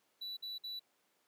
triangle tone bursts, 3951 Hz, B7, in tune, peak -39 dBFS, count 3, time 0.21-0.796 s, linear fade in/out 10 ms, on 160 ms, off 53 ms, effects pink hiss -75 dBFS RMS until 1.27 s + high-pass 300 Hz 12 dB/octave

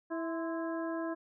harmonic tone with a mistuned harmonic, 328.4 Hz, E4, 6 cents flat, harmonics 1 / 2 / 3 / 4 / 5, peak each -35 / -39 / -43 / -49 / -46 dBFS, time 0.1-1.15 s, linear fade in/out 20 ms, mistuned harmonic 3, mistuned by +78 cents, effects none

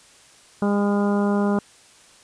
harmonic tone with a mistuned harmonic, 203 Hz, G#3, 39 cents flat, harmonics 1 / 2 / 3 / 4 / 5 / 6 / 7, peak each -19 / -25 / -29 / -31 / -33 / -35 / -36 dBFS, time 0.62-1.59 s, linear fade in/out 2 ms, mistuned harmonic 6, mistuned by +17 cents, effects white hiss -51 dBFS RMS until 2.23 s + resampled to 22050 Hz

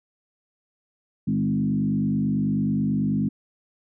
sine tone with frequency modulation, 207.7 Hz, G#3, in tune, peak -20 dBFS, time 1.27-3.29 s, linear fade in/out 10 ms, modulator 49.2 Hz, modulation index 1.3, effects none

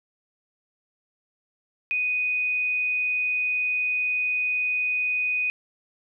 sine tone, 2489 Hz, D#7, in tune, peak -22 dBFS, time 1.91-5.5 s, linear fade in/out 0 ms, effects none

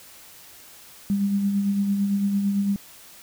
sine tone with tremolo, 200 Hz, G3, 35 cents sharp, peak -18 dBFS, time 1.1-2.76 s, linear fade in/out 0 ms, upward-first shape sine, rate 8.9 Hz, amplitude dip 40%, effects white hiss -47 dBFS RMS until 3.22 s

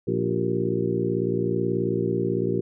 harmonic tone with a mistuned harmonic, 58.27 Hz, A#1, in tune, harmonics 2 / 3 / 4 / 5 / 6 / 7 / 8, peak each -30 / -29 / -32 / -32 / -28 / -27 / -32 dBFS, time 0.07-2.61 s, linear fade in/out 10 ms, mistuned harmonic 7, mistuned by -76 cents, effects none

